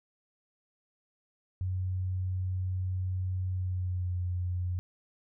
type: tone with pitch glide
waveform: sine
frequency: 92.5 to 89.92 Hz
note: F#2 to F#2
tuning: 0 to -49 cents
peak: -29 dBFS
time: 1.61-4.79 s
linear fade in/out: 0 ms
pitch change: -49 cents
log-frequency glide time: 3.5-4.17 s
effects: none